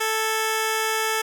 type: tone pair together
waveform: 10% pulse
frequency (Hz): 440 / 1661.2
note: A4 / G#6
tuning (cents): 0 / 0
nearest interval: octave + major seventh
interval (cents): 2300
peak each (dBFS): -14 / -22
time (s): 0-1.22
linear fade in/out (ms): 10
effects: none

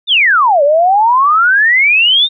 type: exponential two-way sweep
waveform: sine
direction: down then up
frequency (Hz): 3729 to 556 to 3729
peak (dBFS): -6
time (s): 0.07-2.29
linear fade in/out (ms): 50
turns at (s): 0.63
effects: none

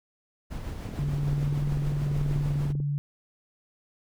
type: noise with tremolo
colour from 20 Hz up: brown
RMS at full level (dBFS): -33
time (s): 0.5-2.73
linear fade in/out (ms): 20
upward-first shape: sine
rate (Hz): 6.7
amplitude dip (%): 35
type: click train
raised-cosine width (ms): 3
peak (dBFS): -24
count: 40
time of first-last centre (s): 0.89-2.802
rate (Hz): 20.4
type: tone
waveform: sine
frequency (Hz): 143.9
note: D3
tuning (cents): -35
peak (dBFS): -25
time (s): 0.99-2.98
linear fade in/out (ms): 0
effects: none

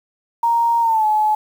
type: tone with pitch glide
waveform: sine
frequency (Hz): 932.3 to 854.9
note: A#5 to G#5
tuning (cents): 0 to +50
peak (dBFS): -13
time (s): 0.43-1.35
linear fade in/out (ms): 5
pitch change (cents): -150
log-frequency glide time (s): 0.81-1.06
effects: 7-bit

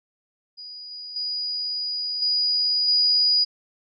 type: tone with level steps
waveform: sine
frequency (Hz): 4909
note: D#8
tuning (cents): -24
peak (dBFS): -36 / -34 / -25 / -19 / -16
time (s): 0.57-3.45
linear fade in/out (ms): 20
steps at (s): 0.91 / 1.16 / 2.22 / 2.88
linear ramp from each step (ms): 2
effects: none

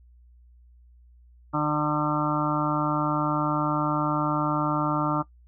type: harmonic tone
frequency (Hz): 150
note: D3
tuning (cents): +37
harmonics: 1 / 2 / 4 / 5 / 6 / 7 / 8 / 9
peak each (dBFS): -29 / -27 / -33 / -36 / -30 / -36 / -29 / -33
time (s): 1.53-5.23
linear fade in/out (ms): 20
effects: noise-tail reverb RT60 0.1 s tail -18 dB re dry + added 60 Hz sine -51 dBFS peak until 5.47 s

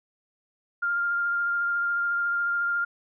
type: tone with vibrato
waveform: sine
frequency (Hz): 1400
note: F6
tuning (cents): +4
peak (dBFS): -23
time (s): 0.82-2.85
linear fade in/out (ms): 10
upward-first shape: triangle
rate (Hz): 14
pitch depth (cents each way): 14
effects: none

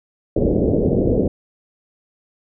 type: low-pass noise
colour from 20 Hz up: white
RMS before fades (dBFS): -17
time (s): 0.36-1.28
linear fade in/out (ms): 5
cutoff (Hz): 540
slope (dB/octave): 48
effects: none

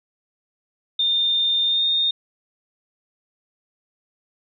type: tone with pitch glide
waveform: sine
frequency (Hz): 3621 to 3667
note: A7 to A#7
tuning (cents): +49 to -29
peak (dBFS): -17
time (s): 0.99-2.11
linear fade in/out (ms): 5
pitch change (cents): +22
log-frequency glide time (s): 1.65-1.84
effects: none

